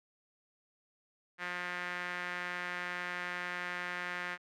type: tone with band-pass filter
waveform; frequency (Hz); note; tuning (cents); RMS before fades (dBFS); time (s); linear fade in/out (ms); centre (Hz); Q
sawtooth; 177.8; F3; +31; -39; 1.38-4.38; 50; 1800; 2.7
effects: none